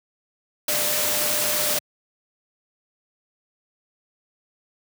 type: tone in noise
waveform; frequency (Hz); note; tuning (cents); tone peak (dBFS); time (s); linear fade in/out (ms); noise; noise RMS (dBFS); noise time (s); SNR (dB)
sine; 599; D5; +34; -31; 0.68-1.79; 5; white; -23; 0.68-1.79; -11
effects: high-pass 100 Hz 12 dB/octave